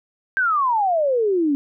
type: exponential sweep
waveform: sine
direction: down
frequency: 1600 to 273.5 Hz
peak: -16 dBFS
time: 0.37-1.55 s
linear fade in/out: 0 ms
effects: none